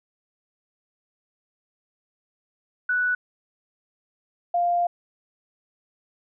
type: tone pair in turn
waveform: sine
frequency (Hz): 1480 / 698.5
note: F#6 / F5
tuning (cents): 0 / 0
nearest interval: octave + minor second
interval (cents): 1300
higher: first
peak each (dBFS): -20 / -19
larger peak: second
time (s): 2.89-3.15 / 4.54-4.87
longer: second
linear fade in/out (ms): 5
effects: none